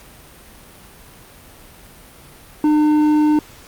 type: tone with hard clipping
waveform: sine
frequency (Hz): 302.3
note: D#4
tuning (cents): -50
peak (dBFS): -13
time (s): 2.64-3.39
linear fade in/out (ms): 2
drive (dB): 6
effects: pink hiss -43 dBFS RMS until 3.67 s + Opus 48 kbps